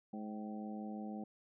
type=harmonic tone with a mistuned harmonic; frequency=105.9 Hz; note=G#2; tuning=34 cents sharp; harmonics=2 / 3 / 4 / 5 / 6 / 7; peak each=-42 / -50 / -56 / -54 / -58 / -51 dBFS; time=0.13-1.24 s; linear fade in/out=5 ms; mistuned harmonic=7; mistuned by=+65 cents; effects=none